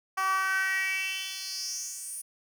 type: tone with high-pass filter sweep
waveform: 10% pulse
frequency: 381.5 Hz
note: G4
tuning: 47 cents flat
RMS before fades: -31 dBFS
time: 0.17-2.22 s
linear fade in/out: 10 ms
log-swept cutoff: 960 to 10000 Hz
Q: 4.9
effects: none